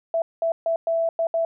sine tone bursts at uneven times, 662 Hz, E5, 7 cents sharp, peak -19 dBFS, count 6, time 0.14-0.22 / 0.42-0.52 / 0.66-0.76 / 0.87-1.09 / 1.19-1.27 / 1.34-1.45 s, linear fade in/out 2 ms, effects none

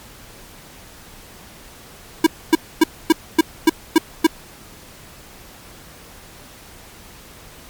square tone bursts, 322.3 Hz, E4, 39 cents flat, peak -8 dBFS, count 8, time 2.24-4.268 s, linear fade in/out 5 ms, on 26 ms, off 260 ms, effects pink hiss -42 dBFS RMS until 7.69 s + MP3 96 kbps

